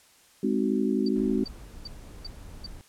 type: chord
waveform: sine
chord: Ab dominant seventh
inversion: none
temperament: just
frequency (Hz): 207.7 / 259.6 / 311.5 / 373.8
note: Ab3 / C4 / Eb4 / Gb4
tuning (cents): 0 / -13 / +2 / +18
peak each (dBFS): -27 / -27 / -31 / -29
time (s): 0.43-1.44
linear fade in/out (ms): 5
type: tone bursts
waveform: sine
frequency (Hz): 4620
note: D8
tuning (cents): -29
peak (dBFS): -35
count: 5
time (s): 1.06-2.665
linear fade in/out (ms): 5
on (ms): 25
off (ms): 370
type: noise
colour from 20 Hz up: brown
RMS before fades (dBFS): -43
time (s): 1.16-2.81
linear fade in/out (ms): 0
effects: white hiss -58 dBFS RMS until 2.88 s + low-pass 11000 Hz 12 dB/octave